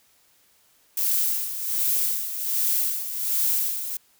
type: noise with tremolo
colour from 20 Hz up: violet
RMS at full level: -22 dBFS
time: 0.97-3.97 s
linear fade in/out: 5 ms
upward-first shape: sine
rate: 1.3 Hz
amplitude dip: 65%
effects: white hiss -61 dBFS RMS until 4.19 s